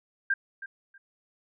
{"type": "tone with echo", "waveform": "sine", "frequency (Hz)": 1592, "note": "G6", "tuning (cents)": 26, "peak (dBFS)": -22, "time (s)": [0.3, 0.34], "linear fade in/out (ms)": 5, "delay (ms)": 320, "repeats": 2, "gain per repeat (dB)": -14, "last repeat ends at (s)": 0.98, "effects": []}